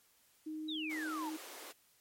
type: tone with pitch glide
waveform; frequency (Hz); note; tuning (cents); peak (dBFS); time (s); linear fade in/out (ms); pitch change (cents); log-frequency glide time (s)
sine; 311.1 to 313.1; D#4 to D#4; 0 to +11; -39; 0.46-1.37; 10; +11; 0.72-1.16
type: exponential sweep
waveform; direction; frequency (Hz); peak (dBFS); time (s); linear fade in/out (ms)
sine; down; 3947 to 850; -39; 0.68-1.3; 10
type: high-pass noise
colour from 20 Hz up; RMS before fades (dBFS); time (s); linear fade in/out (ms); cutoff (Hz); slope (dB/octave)
pink; -50; 0.89-1.73; 20; 300; 48
effects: white hiss -69 dBFS RMS until 2 s + MP3 64 kbps